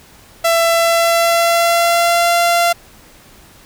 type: tone with pitch glide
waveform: sawtooth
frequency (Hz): 669 to 688.2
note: E5 to F5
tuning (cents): +25 to -26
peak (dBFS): -7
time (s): 0.44-2.73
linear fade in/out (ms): 10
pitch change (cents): +49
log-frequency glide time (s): 0.65-2.32
effects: pink hiss -44 dBFS RMS until 3.65 s